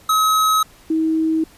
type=tone pair in turn; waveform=square / sine; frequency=1278 / 319.5 Hz; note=D#6 / D#4; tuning=+46 / +46 cents; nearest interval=2 octaves; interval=2400 cents; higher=first; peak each=-14 / -15 dBFS; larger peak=first; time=0.09-0.63 / 0.9-1.44 s; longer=neither; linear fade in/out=5 ms; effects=pink hiss -48 dBFS RMS until 1.57 s + resampled to 32000 Hz